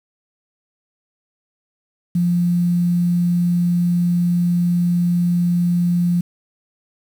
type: tone with quantisation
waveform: sine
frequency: 174.61 Hz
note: F3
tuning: in tune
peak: -14 dBFS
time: 2.15-6.21 s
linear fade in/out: 5 ms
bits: 7
effects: none